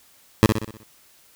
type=tone with echo; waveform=15% pulse; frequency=109.5 Hz; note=A2; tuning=8 cents flat; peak=-4 dBFS; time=0.43-0.46 s; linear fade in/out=0 ms; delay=62 ms; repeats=6; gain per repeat=-6 dB; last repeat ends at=0.832 s; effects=white hiss -55 dBFS RMS until 1.35 s